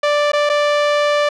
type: tone with dropouts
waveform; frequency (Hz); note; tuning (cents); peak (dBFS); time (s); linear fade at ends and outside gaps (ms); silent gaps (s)
sawtooth; 587.3; D5; 0; -9; 0.03-1.29; 5; 0.319-0.332 / 0.493-0.497
effects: low-pass 4000 Hz 12 dB/octave